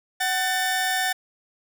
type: tone pair together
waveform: sawtooth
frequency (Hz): 750 / 1783.8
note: F#5 / A6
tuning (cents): +23 / +23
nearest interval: octave + minor third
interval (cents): 1500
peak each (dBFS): -21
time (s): 0.2-1.13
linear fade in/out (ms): 10
effects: none